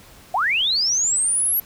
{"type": "linear sweep", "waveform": "sine", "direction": "up", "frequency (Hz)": [659.3, 11840], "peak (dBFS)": -17, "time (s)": [0.34, 1.6], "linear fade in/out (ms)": 5, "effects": ["pink hiss -47 dBFS RMS until 1.65 s"]}